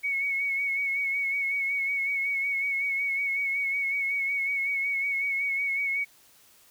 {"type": "tone with vibrato", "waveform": "sine", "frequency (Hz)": 2216, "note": "C#7", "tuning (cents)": -1, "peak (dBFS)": -25, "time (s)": [0.03, 6.05], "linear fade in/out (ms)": 20, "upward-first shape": "sine", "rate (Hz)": 5.4, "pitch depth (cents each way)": 36, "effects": ["white hiss -58 dBFS RMS until 6.7 s"]}